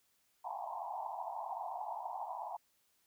pink band-pass noise, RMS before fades -42 dBFS, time 0.44-2.57 s, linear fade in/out 10 ms, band 680 to 1000 Hz, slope 96 dB/octave, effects white hiss -75 dBFS RMS until 3.06 s

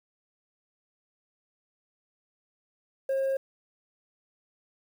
sine tone, 538 Hz, C5, 48 cents sharp, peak -22 dBFS, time 3.09-3.37 s, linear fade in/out 5 ms, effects tanh soft clip ceiling -24 dBFS + 9-bit

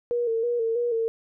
sine tone with vibrato, 466.2 Hz, A#4, in tune, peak -22 dBFS, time 0.11-1.08 s, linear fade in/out 0 ms, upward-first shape square, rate 3.1 Hz, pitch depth 48 cents each way, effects none

